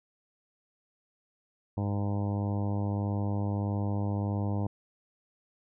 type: harmonic tone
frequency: 101.6 Hz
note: G#2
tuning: 38 cents flat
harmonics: 1 / 2 / 3 / 4 / 5 / 6 / 7 / 8 / 9 / 10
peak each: -29 / -34 / -38 / -45 / -43 / -45 / -46 / -46 / -46 / -53 dBFS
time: 1.77-4.67 s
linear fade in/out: 5 ms
effects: none